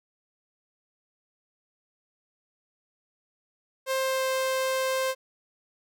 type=tone with pitch glide; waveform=sawtooth; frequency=528 to 524.7 Hz; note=C5 to C5; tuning=+16 to +5 cents; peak=-21 dBFS; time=3.86-5.15 s; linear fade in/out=50 ms; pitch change=-11 cents; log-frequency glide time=3.98-4.29 s; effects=none